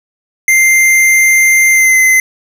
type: tone with pitch glide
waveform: square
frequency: 2093 to 2053 Hz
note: C7 to C7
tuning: 0 to -33 cents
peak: -6 dBFS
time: 0.48-2.2 s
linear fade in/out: 2 ms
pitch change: -33 cents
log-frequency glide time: 1.71-1.97 s
effects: none